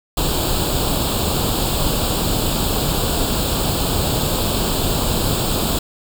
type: noise with comb filter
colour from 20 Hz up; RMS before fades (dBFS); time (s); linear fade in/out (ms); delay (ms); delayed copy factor
pink; -19; 0.17-5.79; 5; 0.25; +0.8
effects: none